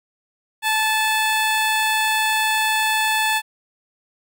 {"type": "tone", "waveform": "15% pulse", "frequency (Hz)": 872, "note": "A5", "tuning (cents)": -16, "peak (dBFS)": -11, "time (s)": [0.62, 3.42], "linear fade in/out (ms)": 50, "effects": []}